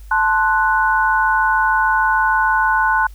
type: chord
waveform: sine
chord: F# diminished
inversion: first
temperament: equal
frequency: 880 / 1046.5 / 1480 Hz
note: A5 / C6 / F#6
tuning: 0 / 0 / 0 cents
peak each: -17 / -19 / -16 dBFS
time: 0.11-3.07 s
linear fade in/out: 5 ms
effects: added 50 Hz sine -34 dBFS peak until 3.14 s + white hiss -53 dBFS RMS until 3.14 s